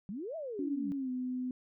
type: exponential two-way sweep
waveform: sine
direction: up then down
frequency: 180.1 to 674 to 180.1 Hz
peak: -37 dBFS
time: 0.09-0.92 s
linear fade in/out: 0 ms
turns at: 0.36 s
type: tone with pitch glide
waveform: sine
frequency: 282.4 to 253 Hz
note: C#4 to B3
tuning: +32 to +42 cents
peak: -33 dBFS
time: 0.59-1.51 s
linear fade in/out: 2 ms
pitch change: -190 cents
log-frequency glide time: 0.93-1.1 s
effects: none